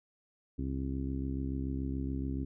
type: harmonic tone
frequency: 67 Hz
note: C2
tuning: 42 cents sharp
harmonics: 1 / 2 / 3 / 4 / 5 / 6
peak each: -36 / -39 / -44 / -37 / -45 / -50 dBFS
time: 0.58-2.45 s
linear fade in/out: 10 ms
effects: none